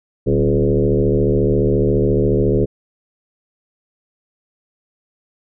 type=tone with frequency modulation; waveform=sine; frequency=266.8 Hz; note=C4; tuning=34 cents sharp; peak=-12 dBFS; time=0.26-2.66 s; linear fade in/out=20 ms; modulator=74.3 Hz; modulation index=3; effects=none